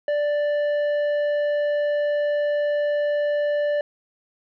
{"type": "tone with tanh clipping", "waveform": "sine", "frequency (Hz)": 587.3, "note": "D5", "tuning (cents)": 0, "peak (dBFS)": -21, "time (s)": [0.08, 3.81], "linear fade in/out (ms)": 2, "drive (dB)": 8, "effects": []}